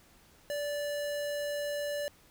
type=tone; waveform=square; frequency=582 Hz; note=D5; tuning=16 cents flat; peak=-33 dBFS; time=0.5-2.08 s; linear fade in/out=0 ms; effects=pink hiss -61 dBFS RMS until 2.3 s